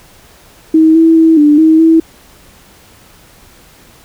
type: tone with pitch steps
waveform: sine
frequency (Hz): 318.1 / 326.2 / 323.7 / 296 / 317.9 / 324.8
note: D#4 / E4 / E4 / D4 / D#4 / E4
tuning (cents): +38 / -18 / -31 / +14 / +37 / -26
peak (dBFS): -3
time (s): 0.74-2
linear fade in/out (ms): 5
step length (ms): 210
effects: pink hiss -42 dBFS RMS until 4.04 s